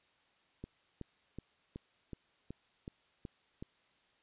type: click train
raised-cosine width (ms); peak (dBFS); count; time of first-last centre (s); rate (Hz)
3; -30; 9; 0.64-3.625; 2.68
effects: white hiss -71 dBFS RMS until 4.22 s + resampled to 8000 Hz